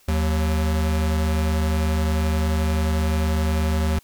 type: tone pair together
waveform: square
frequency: 77.78 / 185.3 Hz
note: D#2 / F#3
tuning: 0 / +3 cents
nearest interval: octave + minor third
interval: 1503 cents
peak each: -20 / -29 dBFS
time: 0.08-3.99 s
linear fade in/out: 5 ms
effects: white hiss -56 dBFS RMS until 4.03 s

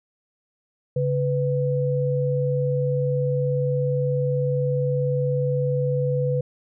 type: tone pair together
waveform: sine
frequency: 139.66 / 497.7 Hz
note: C#3 / B4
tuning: +13 / +13 cents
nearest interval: octave + minor seventh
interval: 2200 cents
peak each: -22 / -23 dBFS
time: 0.96-6.41 s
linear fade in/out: 5 ms
effects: none

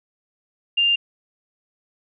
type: tone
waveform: sine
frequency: 2798 Hz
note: F7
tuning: 3 cents sharp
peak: -15 dBFS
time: 0.77-0.96 s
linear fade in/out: 10 ms
effects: none

